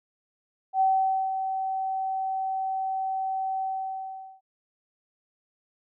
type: tone with ADSR envelope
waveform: sine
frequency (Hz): 765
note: G5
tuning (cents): -42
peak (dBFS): -18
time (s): 0.73-4.41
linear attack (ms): 76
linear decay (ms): 500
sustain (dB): -8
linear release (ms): 790
effects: none